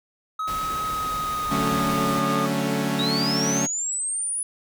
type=tone with pitch glide; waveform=triangle; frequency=1275 to 1218.1 Hz; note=D#6 to D#6; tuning=+42 to -37 cents; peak=-23 dBFS; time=0.39-2.46 s; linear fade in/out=5 ms; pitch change=-79 cents; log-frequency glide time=0.71-2.15 s
type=noise; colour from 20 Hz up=pink; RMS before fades=-35 dBFS; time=0.47-2.2 s; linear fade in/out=10 ms
type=chord; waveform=sawtooth; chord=D major seventh; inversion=none; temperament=equal with one note detuned; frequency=145.73 / 185 / 220 / 277.2 Hz; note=D3 / F#3 / A3 / C#4; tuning=-13 / 0 / 0 / 0 cents; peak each=-25 / -25 / -23 / -23 dBFS; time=1.5-3.67 s; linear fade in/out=20 ms
type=linear sweep; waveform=sine; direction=up; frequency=3729 to 9956 Hz; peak=-24 dBFS; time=2.99-4.43 s; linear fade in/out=2 ms
effects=none